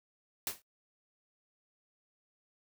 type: noise with exponential decay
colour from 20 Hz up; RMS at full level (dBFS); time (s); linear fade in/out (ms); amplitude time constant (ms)
white; -31; 0.47-0.62; 1; 31
effects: noise-tail reverb RT60 0.1 s tail -21 dB re dry